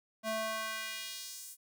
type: tone with high-pass filter sweep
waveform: square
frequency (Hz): 220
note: A3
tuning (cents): 0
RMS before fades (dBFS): -39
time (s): 0.23-1.57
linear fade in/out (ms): 50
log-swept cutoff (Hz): 440 to 10000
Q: 1.2
effects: none